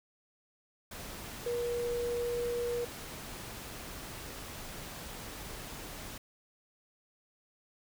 sine tone in noise, 478.7 Hz, A#4, 46 cents sharp, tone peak -31 dBFS, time 1.46-2.85 s, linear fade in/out 5 ms, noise pink, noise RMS -44 dBFS, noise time 0.91-6.18 s, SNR +10 dB, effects none

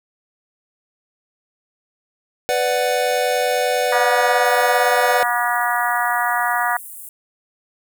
square chord, B minor, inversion none, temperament equal with one note detuned, 497.3 / 587.3 / 740 Hz, B4 / D5 / F#5, +12 / 0 / 0 cents, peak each -21 / -23 / -22 dBFS, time 2.49-5.23 s, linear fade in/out 0 ms
harmonic tone, 240.8 Hz, B3, 44 cents flat, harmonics 3 / 4 / 5 / 6 / 7 / 8, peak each -22 / -23 / -24 / -25 / -25 / -26 dBFS, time 3.92-6.77 s, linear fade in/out 5 ms
pink high-pass noise, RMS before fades -36 dBFS, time 4.45-7.09 s, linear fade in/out 2 ms, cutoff 8600 Hz, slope 48 dB/octave
effects none

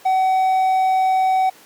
triangle tone, 755 Hz, F#5, 35 cents sharp, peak -12 dBFS, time 0.05-1.5 s, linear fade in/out 10 ms, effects pink hiss -46 dBFS RMS until 1.65 s + high-pass 300 Hz 12 dB/octave

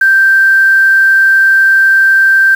sine tone with quantisation, 1568 Hz, G6, in tune, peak -4 dBFS, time 0.01-2.55 s, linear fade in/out 5 ms, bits 5, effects none

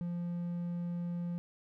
triangle tone, 173.6 Hz, F3, 10 cents flat, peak -32 dBFS, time 0.01-1.38 s, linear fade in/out 0 ms, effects none

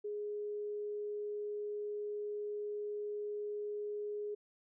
sine tone, 416.1 Hz, G#4, 3 cents sharp, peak -37 dBFS, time 0.04-4.35 s, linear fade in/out 10 ms, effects none

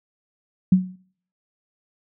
sine tone with exponential decay, 185 Hz, F#3, in tune, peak -8 dBFS, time 0.72-0.96 s, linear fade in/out 5 ms, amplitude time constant 52 ms, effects noise-tail reverb RT60 0.6 s tail -23 dB re dry

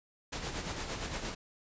pink noise with tremolo, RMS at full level -36 dBFS, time 0.32-1.35 s, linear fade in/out 10 ms, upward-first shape sine, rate 8.7 Hz, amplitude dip 50%, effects resampled to 16000 Hz

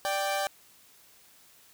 sawtooth tone pair together, 588.6 / 783 Hz, D5 / G5, +4 / -2 cents, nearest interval perfect fourth, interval 494 cents, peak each -27 / -26 dBFS, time 0.05-0.47 s, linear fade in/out 0 ms, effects white hiss -58 dBFS RMS until 1.73 s

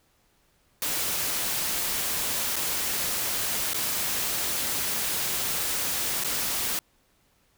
white noise with dropouts, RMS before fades -28 dBFS, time 0.82-6.79 s, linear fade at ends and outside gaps 1 ms, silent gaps 2.558-2.564 / 3.734-3.744 / 6.238-6.245 s, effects pink hiss -66 dBFS RMS until 7.57 s

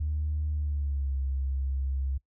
sine tone with pitch glide, 75.5 to 67.26 Hz, D2 to C2, +48 to +48 cents, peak -26 dBFS, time 0-2.18 s, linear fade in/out 10 ms, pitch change -200 cents, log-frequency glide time 0.52-1.16 s, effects noise-tail reverb RT60 0.1 s tail -22 dB re dry + tanh soft clip ceiling -22 dBFS

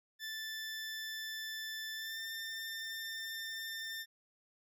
20% pulse tone with pitch glide, 1760 to 1797 Hz, A6 to A6, 0 to +36 cents, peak -35 dBFS, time 0.19-4.06 s, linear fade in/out 50 ms, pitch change +36 cents, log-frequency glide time 1.95-2.2 s, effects none

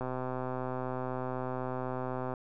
click train, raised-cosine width 1 ms, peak -22 dBFS, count 299, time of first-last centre 0.01-2.338 s, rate 128 Hz, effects none

